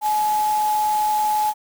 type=tone in noise; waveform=sine; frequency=849 Hz; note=G#5; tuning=38 cents sharp; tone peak=-17 dBFS; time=0.01-1.54 s; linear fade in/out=50 ms; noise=white; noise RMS=-33 dBFS; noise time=0.01-1.54 s; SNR=+13 dB; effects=none